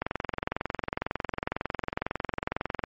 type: click train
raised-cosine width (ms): 0.5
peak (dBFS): -13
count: 63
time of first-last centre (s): 0.02-2.838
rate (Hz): 22
effects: MP3 32 kbps